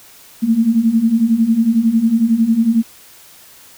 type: beating tone pair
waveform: sine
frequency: 220 / 231 Hz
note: A3 / A#3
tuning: 0 / -16 cents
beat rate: 11 Hz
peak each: -16 / -12 dBFS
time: 0.42-2.83 s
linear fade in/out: 20 ms
effects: white hiss -43 dBFS RMS until 3.77 s